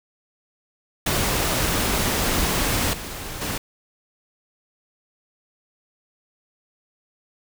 pink noise with level steps, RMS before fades -22 / -33 / -27 dBFS, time 1.06-3.58 s, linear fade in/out 5 ms, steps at 2.93 / 3.41 s, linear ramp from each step 5 ms, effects none

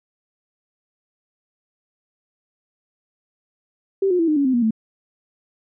sine tone with pitch steps, 389.1 / 358.9 / 331 / 305.3 / 281.6 / 259.7 / 239.5 / 220.9 Hz, G4 / F4 / E4 / D#4 / C#4 / C4 / A#3 / A3, -13 / +47 / +7 / -33 / +27 / -13 / +47 / +7 cents, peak -15 dBFS, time 4.02-4.708 s, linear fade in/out 5 ms, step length 86 ms, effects none

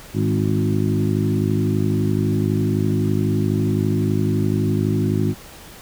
harmonic tone with a mistuned harmonic, 51.91 Hz, G#1, in tune, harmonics 2 / 3 / 4 / 5 / 6 / 7, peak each -21 / -23 / -24 / -25 / -26 / -26 dBFS, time 0.13-5.35 s, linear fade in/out 50 ms, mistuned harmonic 4, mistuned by -25 cents, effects pink hiss -41 dBFS RMS until 5.81 s

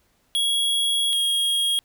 square tone pair in turn, 3322 / 3272 Hz, G#7 / G#7, 0 / -26 cents, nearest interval unison, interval 26 cents, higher first, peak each -20 / -20 dBFS, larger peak neither, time 0.35-1.13 / 1.13-1.79 s, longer first, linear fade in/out 0 ms, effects pink hiss -65 dBFS RMS until 1.84 s

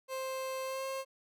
30% pulse tone with pitch glide, 525 to 533.9 Hz, C5 to C5, +6 to +35 cents, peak -33 dBFS, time 0.08-1.05 s, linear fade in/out 50 ms, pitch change +29 cents, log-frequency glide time 0.64-0.85 s, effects none

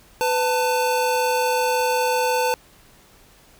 square tone pair together, 500 / 890.9 Hz, B4 / A5, +21 / +21 cents, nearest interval minor seventh, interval 1000 cents, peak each -22 / -22 dBFS, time 0.21-2.54 s, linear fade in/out 0 ms, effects pink hiss -52 dBFS RMS until 3.59 s

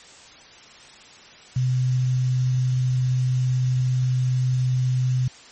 sine tone with quantisation, 127.3 Hz, C3, 47 cents flat, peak -18 dBFS, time 1.56-5.28 s, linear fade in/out 5 ms, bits 7, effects white hiss -46 dBFS RMS until 5.51 s + MP3 32 kbps

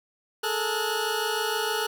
20% pulse tone cluster, 423.9 / 450.4 / 1457 Hz, G#4 / A4 / F#6, +35 / +40 / -27 cents, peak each -25 dBFS, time 0.43-1.87 s, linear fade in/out 10 ms, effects 9-bit

